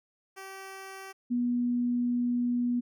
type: tone pair in turn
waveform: 10% pulse / sine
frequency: 385.8 / 243 Hz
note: G4 / B3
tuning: -28 / -28 cents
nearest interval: minor sixth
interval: 800 cents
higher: first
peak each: -33 / -25 dBFS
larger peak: second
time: 0.36-1.13 / 1.3-2.81 s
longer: second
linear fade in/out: 20 ms
effects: none